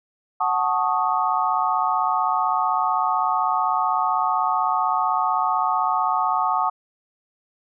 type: chord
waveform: sine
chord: D# half-diminished seventh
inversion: first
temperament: equal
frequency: 740 / 880 / 1108.7 / 1244.5 Hz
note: F#5 / A5 / C#6 / D#6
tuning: 0 / 0 / 0 / 0 cents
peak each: -24 dBFS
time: 0.4-6.7 s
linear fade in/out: 10 ms
effects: none